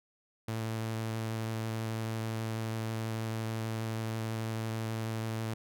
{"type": "tone with vibrato", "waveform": "sawtooth", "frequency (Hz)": 111.7, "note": "A2", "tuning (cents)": 27, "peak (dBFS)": -29, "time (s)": [0.48, 5.54], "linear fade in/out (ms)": 5, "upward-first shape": "sine", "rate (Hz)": 12, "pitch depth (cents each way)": 10, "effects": []}